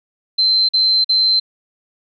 sine tone bursts, 4099 Hz, C8, 36 cents flat, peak -11 dBFS, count 3, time 0.38-1.4 s, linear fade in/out 10 ms, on 310 ms, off 45 ms, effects none

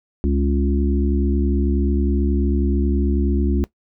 harmonic tone with a mistuned harmonic, 69.3 Hz, C#2, in tune, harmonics 1 / 3 / 4 / 5, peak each -18 / -23 / -24 / -25 dBFS, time 0.24-3.64 s, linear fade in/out 0 ms, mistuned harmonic 5, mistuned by +17 cents, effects noise-tail reverb RT60 0.1 s tail -18 dB re dry

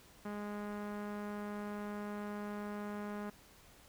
sawtooth tone with low-pass filter, 206.9 Hz, G#3, 6 cents flat, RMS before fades -42 dBFS, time 0.25-3.3 s, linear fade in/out 5 ms, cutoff 1500 Hz, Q 1.3, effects pink hiss -61 dBFS RMS until 3.88 s

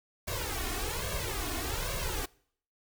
pink noise with flanger, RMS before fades -34 dBFS, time 0.27-2.26 s, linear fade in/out 10 ms, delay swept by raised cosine 1.8 to 2.8 ms, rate 1.2 Hz, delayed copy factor +1, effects noise-tail reverb RT60 0.6 s tail -24 dB re dry

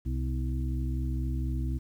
harmonic tone with a mistuned harmonic, 64.1 Hz, C2, 35 cents flat, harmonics 1 / 2 / 4 / 5, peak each -29 / -34 / -39 / -41 dBFS, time 0.05-1.79 s, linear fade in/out 20 ms, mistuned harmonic 4, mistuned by -62 cents, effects 10-bit

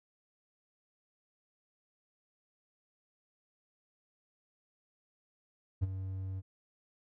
triangle tone with ADSR envelope, 95 Hz, F#2, 46 cents sharp, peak -23 dBFS, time 5.81-6.42 s, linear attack 23 ms, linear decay 25 ms, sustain -11 dB, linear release 36 ms, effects none

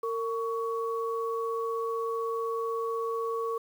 sine tone pair together, 457.6 / 1121 Hz, A#4 / C#6, -32 / +19 cents, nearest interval octave + major third, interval 1551 cents, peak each -30 / -33 dBFS, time 0.03-3.58 s, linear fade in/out 5 ms, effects 9-bit

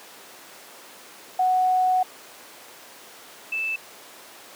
sine tone pair in turn, 740 / 2637 Hz, F#5 / E7, 0 / 0 cents, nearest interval octave + minor seventh, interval 2200 cents, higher second, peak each -17 / -24 dBFS, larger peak first, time 1.39-2.03 / 3.52-3.76 s, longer first, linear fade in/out 5 ms, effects pink hiss -44 dBFS RMS until 4.55 s + high-pass 400 Hz 12 dB/octave

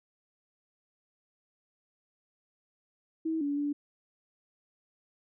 sine tone with pitch steps, 321.4 / 286.2 / 289.8 Hz, E4 / D4 / D4, -44 / -45 / -23 cents, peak -28 dBFS, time 3.25-3.73 s, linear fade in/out 10 ms, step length 160 ms, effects none

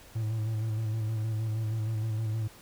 triangle tone with vibrato, 110 Hz, A2, in tune, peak -26 dBFS, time 0.15-2.48 s, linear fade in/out 10 ms, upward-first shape square, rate 6.4 Hz, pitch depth 31 cents each way, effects pink hiss -53 dBFS RMS until 2.61 s

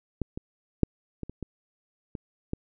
clicks, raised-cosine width 3 ms, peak -15 / -21 / -6 / -21 / -25 / -21 / -22 / -16 dBFS, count 8, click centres 0.217 / 0.375 / 0.833 / 1.233 / 1.296 / 1.427 / 2.152 / 2.534 s, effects none

